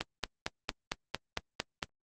click train, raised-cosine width 0.2 ms, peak -13 dBFS, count 9, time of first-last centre 0.01-1.828 s, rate 4.4 Hz, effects Opus 24 kbps

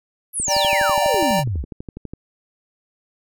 sine exponential sweep, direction down, 11840 to 57.9 Hz, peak -20 dBFS, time 0.33-1.65 s, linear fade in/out 50 ms
click train, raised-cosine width 3 ms, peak -19 dBFS, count 22, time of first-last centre 0.4-2.136 s, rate 12.1 Hz
square chord, G minor, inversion second, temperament equal, 587.3 / 784 / 932.3 Hz, D5 / G5 / Bb5, 0 / 0 / 0 cents, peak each -21 / -23 / -23 dBFS, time 0.47-1.44 s, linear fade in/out 50 ms
effects none

